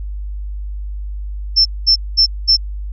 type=tone bursts; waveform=sine; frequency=5340 Hz; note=E8; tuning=22 cents sharp; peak=-7 dBFS; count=4; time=1.56-2.57 s; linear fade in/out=20 ms; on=95 ms; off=210 ms; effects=added 50 Hz sine -22 dBFS peak until 2.92 s